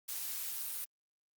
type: noise with amplitude modulation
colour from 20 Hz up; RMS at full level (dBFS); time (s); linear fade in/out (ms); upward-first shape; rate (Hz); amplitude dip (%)
blue; -38; 0.08-0.85; 10; sine; 122; 30
effects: Opus 48 kbps